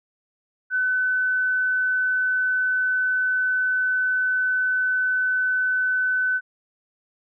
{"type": "tone", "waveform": "sine", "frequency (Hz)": 1509, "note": "F#6", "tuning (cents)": 34, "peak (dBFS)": -19, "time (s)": [0.7, 6.41], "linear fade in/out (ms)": 50, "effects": []}